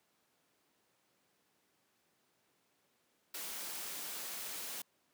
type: noise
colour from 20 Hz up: white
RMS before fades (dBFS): -43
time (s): 3.34-4.82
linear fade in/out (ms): 5
effects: pink hiss -75 dBFS RMS until 5.13 s + high-pass 200 Hz 12 dB/octave